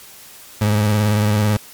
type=tone with vibrato; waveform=30% pulse; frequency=105.3 Hz; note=G#2; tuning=24 cents sharp; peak=-11 dBFS; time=0.61-1.57 s; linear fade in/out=5 ms; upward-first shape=sine; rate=18 Hz; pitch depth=46 cents each way; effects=white hiss -41 dBFS RMS until 1.73 s + MP3 96 kbps